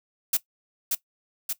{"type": "noise with echo", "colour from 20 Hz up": "blue", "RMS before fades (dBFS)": -22, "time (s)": [0.33, 0.37], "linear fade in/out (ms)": 5, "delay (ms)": 580, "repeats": 2, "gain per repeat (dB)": -3, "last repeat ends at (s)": 1.53, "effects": ["noise-tail reverb RT60 0.1 s tail -17 dB re dry"]}